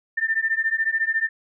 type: beating tone pair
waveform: sine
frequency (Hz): 1787 / 1801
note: A6 / A6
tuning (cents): +26 / +40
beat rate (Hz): 14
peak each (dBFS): -23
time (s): 0.17-1.29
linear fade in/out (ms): 10
effects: none